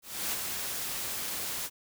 white noise with ADSR envelope, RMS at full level -31 dBFS, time 0.02-1.7 s, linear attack 300 ms, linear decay 40 ms, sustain -4 dB, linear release 51 ms, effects none

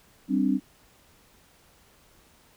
sine chord, G suspended fourth, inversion none, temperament equal, 196 / 261.6 / 293.7 Hz, G3 / C4 / D4, 0 / 0 / 0 cents, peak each -26 / -24 / -26 dBFS, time 0.28-0.6 s, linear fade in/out 50 ms, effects pink hiss -59 dBFS RMS until 2.56 s

